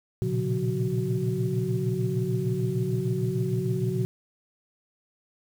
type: tone cluster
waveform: sine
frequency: 116.5 / 123.1 / 140 / 179.5 / 373.5 Hz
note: A#2 / B2 / C#3 / F3 / F#4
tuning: -1 / -5 / +18 / +48 / +16 cents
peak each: -30 dBFS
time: 0.22-4.05 s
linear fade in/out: 0 ms
effects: tanh soft clip ceiling -13 dBFS + 8-bit